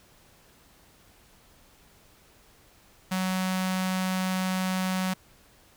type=tone with notch filter; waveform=sawtooth; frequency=186.4 Hz; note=F#3; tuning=13 cents sharp; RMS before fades=-28 dBFS; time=3.11-5.14 s; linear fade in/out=10 ms; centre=380 Hz; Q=0.83; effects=pink hiss -58 dBFS RMS until 5.76 s